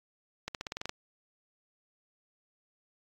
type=accelerating click train; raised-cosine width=0.2 ms; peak=-18 dBFS; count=9; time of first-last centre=0.48-0.894 s; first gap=68 ms; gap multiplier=0.92; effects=AAC 48 kbps